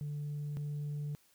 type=tone pair in turn; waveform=sine; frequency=146.83 / 146.83 Hz; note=D3 / D3; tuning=0 / 0 cents; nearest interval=unison; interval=0 cents; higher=neither; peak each=-34 / -33 dBFS; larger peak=second; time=0.01-0.57 / 0.57-1.15 s; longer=second; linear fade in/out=0 ms; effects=tanh soft clip ceiling -34 dBFS + white hiss -68 dBFS RMS until 1.34 s